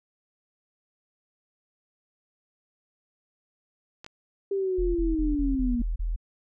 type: clicks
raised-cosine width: 0.2 ms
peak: -24 dBFS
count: 2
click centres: 4.045 / 4.064 s
type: linear sweep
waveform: sine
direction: down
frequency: 398.5 to 233.1 Hz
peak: -24 dBFS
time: 4.51-5.82 s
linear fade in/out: 5 ms
type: tone bursts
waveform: sine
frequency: 41.2 Hz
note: E1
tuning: in tune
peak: -25 dBFS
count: 7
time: 4.78-6.162 s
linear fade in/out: 10 ms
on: 170 ms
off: 32 ms
effects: none